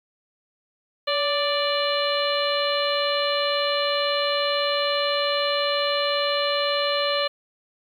harmonic tone with a mistuned harmonic, 587.3 Hz, D5, in tune, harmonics 1 / 2 / 3 / 4 / 5 / 6 / 7, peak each -24 / -28 / -32 / -33 / -29 / -33 / -29 dBFS, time 1.07-7.28 s, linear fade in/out 10 ms, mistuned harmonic 1, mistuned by -48 cents, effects 9-bit

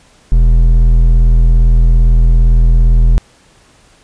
sine tone with hard clipping, 41.2 Hz, E1, in tune, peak -6 dBFS, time 0.32-3.18 s, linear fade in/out 0 ms, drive 7 dB, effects pink hiss -47 dBFS RMS until 4.03 s + resampled to 22050 Hz

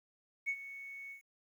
sine tone with ADSR envelope, 2217 Hz, C#7, in tune, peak -29 dBFS, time 0.46-1.22 s, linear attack 28 ms, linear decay 64 ms, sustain -15 dB, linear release 110 ms, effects tanh soft clip ceiling -28 dBFS + 11-bit

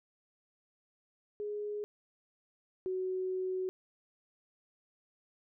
sine tone pair in turn, 416.3 / 372.5 Hz, G#4 / F#4, +4 / +12 cents, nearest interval major second, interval 192 cents, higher first, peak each -35 / -32 dBFS, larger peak second, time 1.4-1.84 / 2.86-3.69 s, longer second, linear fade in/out 0 ms, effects none

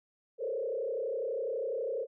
sine tone with frequency modulation, 493.9 Hz, B4, in tune, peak -31 dBFS, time 0.38-2.07 s, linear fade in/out 50 ms, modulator 32.1 Hz, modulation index 1.9, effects none

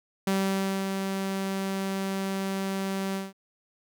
sawtooth tone with ADSR envelope, 193.5 Hz, G3, 22 cents flat, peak -19 dBFS, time 0.27-3.33 s, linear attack 4 ms, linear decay 580 ms, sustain -5 dB, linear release 180 ms, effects none

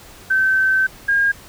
sine tone pair in turn, 1542 / 1620.4 Hz, G6 / G#6, -29 / -43 cents, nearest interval minor second, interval 86 cents, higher second, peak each -13 / -13 dBFS, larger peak neither, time 0.3-0.87 / 1.08-1.32 s, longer first, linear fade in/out 10 ms, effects pink hiss -42 dBFS RMS until 1.48 s

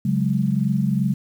sine chord, C# suspended fourth, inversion none, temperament equal, 138.59 / 185 / 207.7 Hz, C#3 / F#3 / G#3, 0 / 0 / 0 cents, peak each -22 dBFS, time 0.05-1.14 s, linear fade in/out 5 ms, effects 8-bit

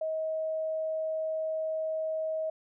sine tone, 634 Hz, D#5, 32 cents sharp, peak -29 dBFS, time 0.01-2.5 s, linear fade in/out 5 ms, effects none

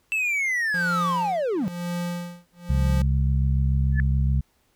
triangle linear sweep, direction down, 2668 to 160 Hz, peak -20 dBFS, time 0.12-1.68 s, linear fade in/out 0 ms
square tone with tremolo, 174.61 Hz, F3, in tune, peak -26 dBFS, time 0.74-3.02 s, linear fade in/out 2 ms, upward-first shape sine, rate 1 Hz, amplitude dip 100%
harmonic tone, 67 Hz, C2, 42 cents sharp, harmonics 1 / 2 / 3, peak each -20 / -23 / -32 dBFS, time 2.69-4.41 s, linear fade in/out 10 ms
sine tone with exponential growth, 1733 Hz, A6, 27 cents flat, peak -21 dBFS, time 3.92-4 s, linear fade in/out 1 ms, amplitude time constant 17 ms
effects pink hiss -66 dBFS RMS until 4.75 s

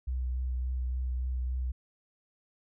sine tone with vibrato, 63 Hz, B1, 35 cents sharp, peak -29 dBFS, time 0.07-1.72 s, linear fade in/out 10 ms, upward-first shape sine, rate 3.5 Hz, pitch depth 18 cents each way, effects none

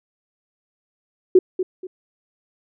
sine tone with echo, 370 Hz, F#4, in tune, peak -7 dBFS, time 1.35-1.39 s, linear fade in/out 5 ms, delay 240 ms, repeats 2, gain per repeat -11 dB, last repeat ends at 1.87 s, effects none

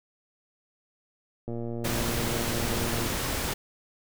click train, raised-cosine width 2 ms, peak -22 dBFS, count 187, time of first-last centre 1.48-3.07 s, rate 117 Hz
pink noise, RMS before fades -30 dBFS, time 1.84-3.54 s, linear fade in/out 10 ms
effects none

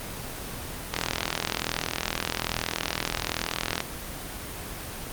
click train, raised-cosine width 0.2 ms, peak -7 dBFS, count 119, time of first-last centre 0.94-3.804 s, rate 41.2 Hz, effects pink hiss -36 dBFS RMS until 5.12 s + Opus 24 kbps

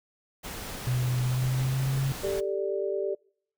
pink noise, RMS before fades -38 dBFS, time 0.43-2.41 s, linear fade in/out 20 ms
sine tone with pitch glide, 125 to 135.53 Hz, B2 to C#3, +21 to -39 cents, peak -24 dBFS, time 0.87-2.12 s, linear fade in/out 0 ms, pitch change +140 cents, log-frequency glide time 1.22-2.01 s
sine chord, G suspended second, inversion none, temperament just, 392 / 441 / 588 Hz, G4 / A4 / D5, 0 / +4 / +2 cents, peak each -29 / -33 / -32 dBFS, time 2.23-3.15 s, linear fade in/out 10 ms
effects noise-tail reverb RT60 0.6 s tail -26 dB re dry

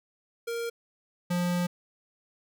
square tone pair in turn, 466.2 / 176.55 Hz, A#4 / F3, 0 / +19 cents, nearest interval octave + perfect fourth, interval 1681 cents, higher first, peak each -31 / -26 dBFS, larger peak second, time 0.47-0.7 / 1.3-1.67 s, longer second, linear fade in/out 10 ms, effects none

